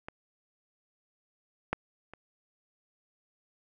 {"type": "clicks", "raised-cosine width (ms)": 0.5, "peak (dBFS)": [-24, -13, -30], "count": 3, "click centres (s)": [0.085, 1.73, 2.136], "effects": []}